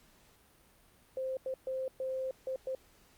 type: tone bursts at uneven times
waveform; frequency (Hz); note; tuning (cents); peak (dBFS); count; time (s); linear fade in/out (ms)
sine; 523.3; C5; 0; -33; 6; 1.17-1.37 / 1.46-1.54 / 1.67-1.88 / 2-2.31 / 2.47-2.56 / 2.67-2.75; 2
effects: pink hiss -64 dBFS RMS until 3.17 s + Opus 48 kbps